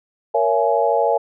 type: chord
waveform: sine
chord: A# half-diminished seventh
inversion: none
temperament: just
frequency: 466.2 / 559.4 / 671.3 / 839.1 Hz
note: A#4 / C#5 / E5 / G#5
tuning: 0 / +16 / +31 / +18 cents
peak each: -20 dBFS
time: 0.34-1.18 s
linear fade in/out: 10 ms
effects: none